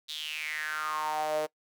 sawtooth tone with high-pass filter sweep, 153.9 Hz, D#3, 19 cents flat, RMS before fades -33 dBFS, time 0.08-1.47 s, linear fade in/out 20 ms, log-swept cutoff 3800 to 520 Hz, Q 7, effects noise-tail reverb RT60 0.1 s tail -22 dB re dry

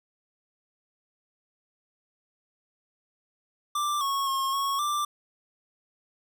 square tone with pitch steps, 1179 / 1101 / 1079 / 1103 / 1180 Hz, D6 / C#6 / C#6 / C#6 / D6, +6 / -12 / -47 / -9 / +8 cents, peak -26 dBFS, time 3.75-5.05 s, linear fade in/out 5 ms, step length 260 ms, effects none

